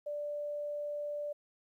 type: tone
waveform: sine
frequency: 587.3 Hz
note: D5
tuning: in tune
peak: -35 dBFS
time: 0.06-1.33 s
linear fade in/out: 10 ms
effects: 12-bit